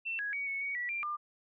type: tone with pitch steps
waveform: sine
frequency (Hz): 2689 / 1663 / 2252 / 2208 / 2242 / 1946 / 2375 / 1198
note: E7 / G#6 / C#7 / C#7 / C#7 / B6 / D7 / D6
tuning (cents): +34 / +2 / +27 / -7 / +19 / -26 / +19 / +34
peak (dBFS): -33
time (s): 0.05-1.17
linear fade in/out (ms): 20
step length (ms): 140
effects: none